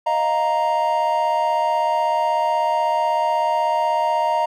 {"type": "chord", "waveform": "triangle", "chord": "Eb suspended second", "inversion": "none", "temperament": "equal", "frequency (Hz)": [622.3, 698.5, 932.3], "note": ["Eb5", "F5", "Bb5"], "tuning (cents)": [0, 0, 0], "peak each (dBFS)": [-21, -22, -17], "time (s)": [0.06, 4.46], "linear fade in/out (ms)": 10, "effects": []}